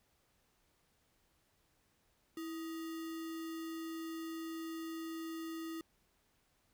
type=tone with sample-and-hold; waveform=sine; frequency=326.7 Hz; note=E4; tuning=15 cents flat; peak=-40 dBFS; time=2.37-5.81 s; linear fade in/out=2 ms; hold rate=1575 Hz; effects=pink hiss -75 dBFS RMS until 6.73 s